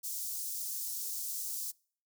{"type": "high-pass noise", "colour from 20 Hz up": "white", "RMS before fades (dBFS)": -38, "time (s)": [0.03, 1.72], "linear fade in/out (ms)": 20, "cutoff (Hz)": 5300, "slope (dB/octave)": 24, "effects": ["noise-tail reverb RT60 0.5 s tail -26 dB re dry"]}